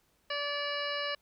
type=harmonic tone; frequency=578 Hz; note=D5; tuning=28 cents flat; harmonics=1 / 2 / 3 / 4 / 5 / 7 / 8 / 9; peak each=-37 / -39 / -38 / -42 / -39 / -43 / -46 / -45 dBFS; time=0.3-1.15 s; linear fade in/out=5 ms; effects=pink hiss -71 dBFS RMS until 1.21 s